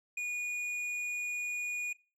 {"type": "tone with tanh clipping", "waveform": "triangle", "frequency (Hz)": 2451, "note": "D#7", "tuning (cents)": -27, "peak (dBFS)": -34, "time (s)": [0.17, 1.93], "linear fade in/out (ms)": 5, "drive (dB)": 11, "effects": ["noise-tail reverb RT60 0.3 s tail -20 dB re dry"]}